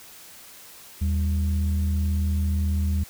sine tone pair together, 78.59 / 197.8 Hz, D#2 / G3, +18 / +16 cents, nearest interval octave + major third, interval 1598 cents, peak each -20 / -29 dBFS, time 1.01-3.04 s, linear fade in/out 10 ms, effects tanh soft clip ceiling -15 dBFS + white hiss -46 dBFS RMS until 3.09 s

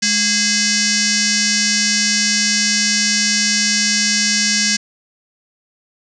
sine tone with frequency modulation, 210 Hz, G#3, 19 cents sharp, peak -13 dBFS, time 0.02-4.77 s, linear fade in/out 10 ms, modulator 925 Hz, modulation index 7.1, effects none

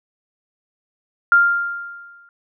sine tone with exponential decay, 1396.9 Hz, F6, in tune, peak -7 dBFS, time 1.32-2.29 s, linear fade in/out 1 ms, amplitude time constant 210 ms, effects none

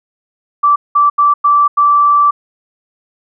sine tone bursts at uneven times, 1164 Hz, D6, 16 cents flat, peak -6 dBFS, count 5, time 0.63-0.76 / 0.95-1.1 / 1.18-1.34 / 1.44-1.68 / 1.77-2.31 s, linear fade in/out 10 ms, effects none

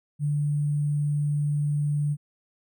sine tone with sample-and-hold, 146.83 Hz, D3, in tune, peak -22 dBFS, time 0.19-2.17 s, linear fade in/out 50 ms, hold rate 8820 Hz, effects none

